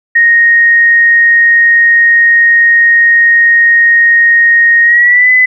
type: tone with pitch glide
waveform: sine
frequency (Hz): 1864.7 to 2010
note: A#6 to B6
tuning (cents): 0 to +30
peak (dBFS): -3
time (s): 0.15-5.46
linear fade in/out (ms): 10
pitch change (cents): +130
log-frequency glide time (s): 4.83-5.3
effects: none